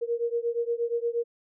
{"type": "beating tone pair", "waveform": "sine", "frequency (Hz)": [466.2, 474.7], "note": ["A#4", "A#4"], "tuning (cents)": [0, 31], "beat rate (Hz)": 8.5, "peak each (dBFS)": [-28, -29], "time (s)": [0.01, 1.24], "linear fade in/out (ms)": 20, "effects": []}